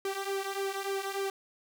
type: tone with flanger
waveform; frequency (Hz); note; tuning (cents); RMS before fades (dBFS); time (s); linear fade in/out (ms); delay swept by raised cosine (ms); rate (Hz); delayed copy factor
sawtooth; 392; G4; 0; -34; 0.05-1.3; 2; 1.4 to 3; 3.4; -0.75
effects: none